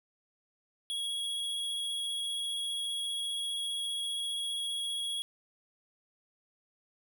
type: tone with vibrato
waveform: square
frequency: 3322 Hz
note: G#7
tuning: in tune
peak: -33 dBFS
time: 0.9-5.22 s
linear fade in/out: 0 ms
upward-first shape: sine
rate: 15 Hz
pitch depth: 11 cents each way
effects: none